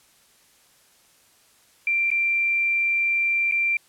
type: tone with dropouts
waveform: sine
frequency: 2361 Hz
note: D7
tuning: 9 cents sharp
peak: -19 dBFS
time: 1.87-3.77 s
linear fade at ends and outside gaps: 2 ms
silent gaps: 2.104-2.114 / 3.513-3.521 s
effects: white hiss -58 dBFS RMS until 3.88 s + low-pass 12000 Hz 12 dB/octave